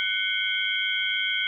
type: tone cluster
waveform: sine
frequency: 1497 / 2126 / 2233 / 3104 / 3299 Hz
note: F#6 / C7 / C#7 / G7 / G#7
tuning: +20 / +27 / +12 / -18 / -12 cents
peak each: -30 dBFS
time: 0-1.47 s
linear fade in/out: 0 ms
effects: none